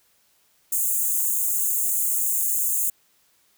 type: high-pass noise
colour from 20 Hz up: white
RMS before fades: -23 dBFS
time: 0.72-2.9 s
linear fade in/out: 5 ms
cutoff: 6600 Hz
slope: 96 dB/octave
effects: white hiss -63 dBFS RMS until 3.57 s